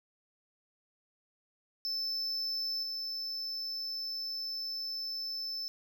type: tone with level steps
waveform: triangle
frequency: 5274 Hz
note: E8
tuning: in tune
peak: -31 / -34 dBFS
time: 1.85-5.68 s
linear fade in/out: 0 ms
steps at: 2.83 s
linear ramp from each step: 2 ms
effects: none